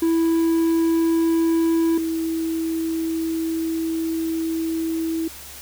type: tone pair in turn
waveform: triangle / sine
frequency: 329.6 / 325.8 Hz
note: E4 / E4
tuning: 0 / -20 cents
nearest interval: unison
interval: 20 cents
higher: first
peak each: -14 / -21 dBFS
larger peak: first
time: 0.02-1.98 / 1.98-5.28 s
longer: second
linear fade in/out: 5 ms
effects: added 68 Hz sine -47 dBFS peak until 5.61 s + white hiss -39 dBFS RMS until 5.61 s